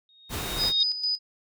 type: tone with exponential growth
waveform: sine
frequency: 3729 Hz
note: A#7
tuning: in tune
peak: -18 dBFS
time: 0.09-0.83 s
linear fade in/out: 1 ms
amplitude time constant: 160 ms
type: noise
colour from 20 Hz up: pink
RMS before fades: -32 dBFS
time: 0.29-0.73 s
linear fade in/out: 50 ms
type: tone with tremolo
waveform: sine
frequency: 4978 Hz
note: D#8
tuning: in tune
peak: -23 dBFS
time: 0.57-1.19 s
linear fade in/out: 50 ms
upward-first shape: square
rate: 4.3 Hz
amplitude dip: 60%
effects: none